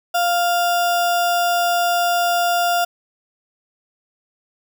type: tone with sample-and-hold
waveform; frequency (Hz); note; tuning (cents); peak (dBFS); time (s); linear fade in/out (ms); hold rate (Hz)
sine; 698.5; F5; 0; -15; 0.14-2.85; 10; 2100
effects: none